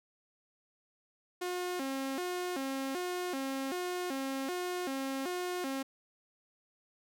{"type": "tone with vibrato", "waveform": "sawtooth", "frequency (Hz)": 311.1, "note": "D#4", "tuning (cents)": 0, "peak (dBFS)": -30, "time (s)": [1.41, 5.83], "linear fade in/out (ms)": 10, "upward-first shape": "square", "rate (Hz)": 1.3, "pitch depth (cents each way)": 250, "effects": []}